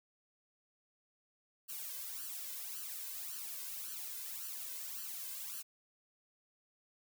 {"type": "noise with flanger", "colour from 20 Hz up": "blue", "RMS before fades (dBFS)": -44, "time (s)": [1.68, 5.63], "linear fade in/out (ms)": 20, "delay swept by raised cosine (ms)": [0.67, 1.97], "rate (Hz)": 1.8, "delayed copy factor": 0.85, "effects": []}